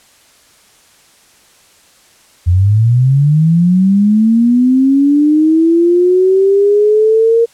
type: linear sweep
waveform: sine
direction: up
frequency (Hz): 84.6 to 466.4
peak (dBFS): -6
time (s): 2.46-7.46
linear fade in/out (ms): 20
effects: white hiss -47 dBFS RMS until 7.53 s + low-pass 10000 Hz 12 dB/octave